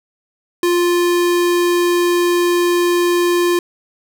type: tone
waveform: square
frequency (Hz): 350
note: F4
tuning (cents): +4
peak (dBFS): -13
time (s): 0.63-3.59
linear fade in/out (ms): 2
effects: none